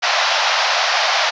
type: band-pass noise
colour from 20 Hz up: pink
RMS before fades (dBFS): -17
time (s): 0.02-1.31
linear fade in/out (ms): 20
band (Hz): 620 to 5700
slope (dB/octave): 48
effects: resampled to 16000 Hz